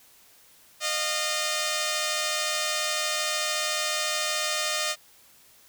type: tone pair together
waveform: 5% pulse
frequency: 612.9 / 698.5 Hz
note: D#5 / F5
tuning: -26 / 0 cents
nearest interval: major second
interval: 226 cents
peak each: -15 / -21 dBFS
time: 0.8-4.96 s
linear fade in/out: 50 ms
effects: white hiss -56 dBFS RMS until 5.68 s